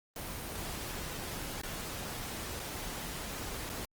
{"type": "noise with dropouts", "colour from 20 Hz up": "pink", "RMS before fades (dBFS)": -40, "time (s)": [0.16, 3.85], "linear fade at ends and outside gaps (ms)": 1, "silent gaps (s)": [[1.616, 1.634], [2.594, 2.598], [3.693, 3.699]], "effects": ["Opus 24 kbps"]}